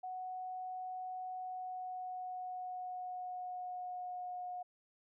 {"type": "tone with pitch glide", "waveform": "sine", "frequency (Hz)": [740, 722.7], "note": ["F#5", "F#5"], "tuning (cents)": [0, -41], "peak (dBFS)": -40, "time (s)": [0.03, 4.63], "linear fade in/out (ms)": 10, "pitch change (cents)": -41, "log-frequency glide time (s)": [1.36, 4.51], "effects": []}